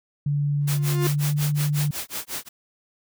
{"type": "tone with pitch glide", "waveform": "sine", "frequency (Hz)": [144.5, 147.11], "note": ["D3", "D3"], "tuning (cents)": [-28, 3], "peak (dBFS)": -20, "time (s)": [0.26, 1.91], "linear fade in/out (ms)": 5, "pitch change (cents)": 31, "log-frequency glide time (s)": [0.96, 1.34]}
{"type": "tone with exponential growth", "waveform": "45% pulse", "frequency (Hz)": 352.3, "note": "F4", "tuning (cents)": 15, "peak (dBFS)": -21, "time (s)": [0.61, 1.07], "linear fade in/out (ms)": 1, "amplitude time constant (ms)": 100}
{"type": "noise with tremolo", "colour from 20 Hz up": "white", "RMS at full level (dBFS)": -29, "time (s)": [0.67, 2.49], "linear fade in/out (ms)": 10, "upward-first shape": "sine", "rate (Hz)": 5.5, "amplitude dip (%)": 100}
{"effects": []}